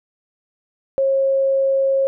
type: tone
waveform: sine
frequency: 541 Hz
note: C#5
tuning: 42 cents flat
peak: -14 dBFS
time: 0.98-2.07 s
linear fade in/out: 0 ms
effects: none